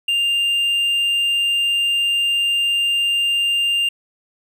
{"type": "tone", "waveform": "triangle", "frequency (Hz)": 2797, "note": "F7", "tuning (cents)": 2, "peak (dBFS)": -14, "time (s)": [0.08, 3.89], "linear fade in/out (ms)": 5, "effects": []}